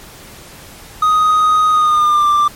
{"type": "tone with pitch glide", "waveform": "triangle", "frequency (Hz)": [1249, 1181.6], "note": ["D#6", "D6"], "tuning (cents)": [6, 10], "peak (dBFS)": -7, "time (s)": [1.02, 2.48], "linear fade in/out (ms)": 5, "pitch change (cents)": -96, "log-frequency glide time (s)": [1.7, 2.28], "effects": ["pink hiss -37 dBFS RMS until 2.55 s", "MP3 64 kbps"]}